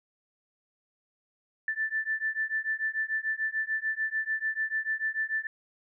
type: beating tone pair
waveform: sine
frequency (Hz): 1760 / 1766.8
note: A6 / A6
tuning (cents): 0 / +7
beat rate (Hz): 6.8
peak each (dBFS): -31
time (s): 1.68-5.47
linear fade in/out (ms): 2
effects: none